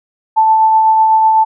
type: tone with tremolo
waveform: sine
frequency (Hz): 880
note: A5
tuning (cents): 0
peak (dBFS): -5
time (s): 0.36-1.45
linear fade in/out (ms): 20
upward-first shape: triangle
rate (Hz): 8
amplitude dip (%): 30
effects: none